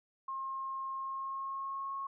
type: tone with pitch glide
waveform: sine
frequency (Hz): 1070 to 1092.5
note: C6 to C#6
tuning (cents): +38 to -26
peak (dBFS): -36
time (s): 0.28-2.07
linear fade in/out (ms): 5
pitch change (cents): +36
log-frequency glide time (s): 0.94-1.94
effects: none